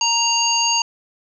harmonic tone, 932.3 Hz, A#5, in tune, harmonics 1 / 3 / 5 / 7, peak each -21 / -21 / -21 / -21 dBFS, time 0.01-0.82 s, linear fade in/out 2 ms, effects none

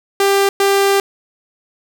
sawtooth tone bursts at uneven times, 395.7 Hz, G4, 16 cents sharp, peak -7 dBFS, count 2, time 0.2-0.49 / 0.6-1 s, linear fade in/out 2 ms, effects none

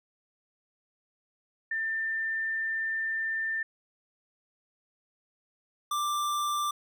sine / square tone pair in turn, 1791 / 1180.5 Hz, A6 / D6, +30 / +9 cents, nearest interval perfect fifth, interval 721 cents, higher first, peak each -28 dBFS, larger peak neither, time 1.71-3.63 / 5.91-6.71 s, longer first, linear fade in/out 5 ms, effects none

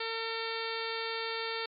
harmonic tone, 453 Hz, A#4, 50 cents flat, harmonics 1 / 2 / 3 / 4 / 5 / 6 / 7 / 8 / 9 / 10, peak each -38 / -42 / -41 / -42 / -42 / -45 / -47 / -43 / -46 / -43 dBFS, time 0-1.66 s, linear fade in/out 5 ms, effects MP3 96 kbps

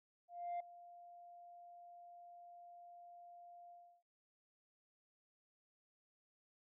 sine tone with ADSR envelope, 698.5 Hz, F5, in tune, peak -36 dBFS, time 0.28-4.03 s, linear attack 320 ms, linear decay 6 ms, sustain -19 dB, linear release 320 ms, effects tanh soft clip ceiling -38 dBFS

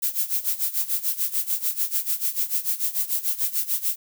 violet noise with tremolo, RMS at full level -22 dBFS, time 0.02-3.96 s, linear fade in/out 10 ms, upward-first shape sine, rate 6.8 Hz, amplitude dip 85%, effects none

